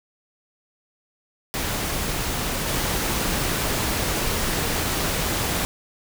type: noise with level steps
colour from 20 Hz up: pink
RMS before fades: -26 / -24 dBFS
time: 1.54-5.65 s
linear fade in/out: 0 ms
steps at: 2.67 s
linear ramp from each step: 10 ms
effects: none